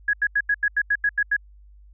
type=tone bursts; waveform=sine; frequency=1668 Hz; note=G#6; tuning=7 cents sharp; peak=-17 dBFS; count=10; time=0.08-1.366 s; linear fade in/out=5 ms; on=53 ms; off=84 ms; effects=added 50 Hz sine -46 dBFS peak until 1.93 s